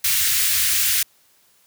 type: band-stop noise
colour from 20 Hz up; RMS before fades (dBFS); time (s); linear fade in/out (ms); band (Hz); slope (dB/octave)
white; -19; 0.04-1.03; 5; 100 to 1600; 24
effects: white hiss -58 dBFS RMS until 1.66 s + high-pass 60 Hz 12 dB/octave